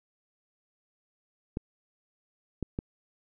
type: clicks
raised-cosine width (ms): 3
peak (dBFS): -18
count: 3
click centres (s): 1.571 / 2.627 / 2.789
effects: none